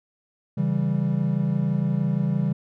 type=chord; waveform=triangle; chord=C# diminished; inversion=none; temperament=equal; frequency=138.59 / 164.81 / 196 Hz; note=C#3 / E3 / G3; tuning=0 / 0 / 0 cents; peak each=-23 dBFS; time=0.57-2.53 s; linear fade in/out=10 ms; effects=none